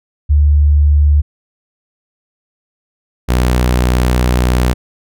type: tone pair in turn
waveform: sine / sawtooth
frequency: 73.42 / 61.74 Hz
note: D2 / B1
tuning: 0 / 0 cents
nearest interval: minor third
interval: 300 cents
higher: first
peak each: -6 dBFS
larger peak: neither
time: 0.29-1.22 / 3.28-4.74 s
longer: second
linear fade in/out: 20 ms
effects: none